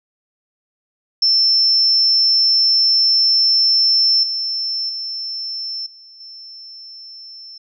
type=tone with level steps; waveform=sine; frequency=5340 Hz; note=E8; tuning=22 cents sharp; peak=-11 / -19 / -23 / -40 / -34 dBFS; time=1.22-7.58 s; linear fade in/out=5 ms; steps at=4.23 / 4.89 / 5.86 / 6.2 s; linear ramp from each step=5 ms; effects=none